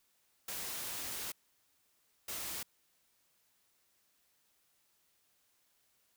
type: noise bursts at uneven times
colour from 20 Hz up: white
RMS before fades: -41 dBFS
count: 2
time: 0.48-1.32 / 2.28-2.63 s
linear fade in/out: 5 ms
effects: white hiss -74 dBFS RMS until 6.16 s